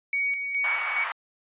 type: tone with tremolo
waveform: sine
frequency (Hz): 2247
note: C#7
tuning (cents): +23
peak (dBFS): -23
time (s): 0.13-1.04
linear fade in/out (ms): 2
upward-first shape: square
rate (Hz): 2.4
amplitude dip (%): 45
type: band-pass noise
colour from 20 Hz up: pink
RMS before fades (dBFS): -32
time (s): 0.64-1.12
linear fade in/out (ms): 2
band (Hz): 920 to 2300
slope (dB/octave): 24
effects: resampled to 8000 Hz